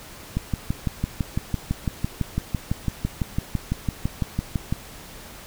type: click train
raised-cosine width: 5 ms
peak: -10 dBFS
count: 27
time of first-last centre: 0.37-4.725 s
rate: 5.97 Hz
effects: pink hiss -42 dBFS RMS until 5.46 s